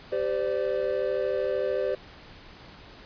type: chord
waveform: triangle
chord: G suspended fourth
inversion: none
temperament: equal with one note detuned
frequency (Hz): 392 / 514 / 587.3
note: G4 / C5 / D5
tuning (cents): 0 / -31 / 0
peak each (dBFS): -28 / -26 / -28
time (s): 0.12-1.95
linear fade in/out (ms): 5
effects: pink hiss -48 dBFS RMS until 3.05 s + resampled to 11025 Hz